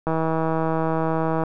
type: click train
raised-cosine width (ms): 1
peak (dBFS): -10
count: 221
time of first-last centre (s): 0.07-1.436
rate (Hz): 161
effects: none